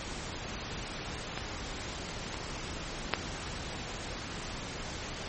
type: clicks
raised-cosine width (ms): 0.3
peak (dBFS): -18 / -21 / -8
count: 3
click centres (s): 1.376 / 2.343 / 3.137
effects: pink hiss -39 dBFS RMS until 5.28 s + MP3 32 kbps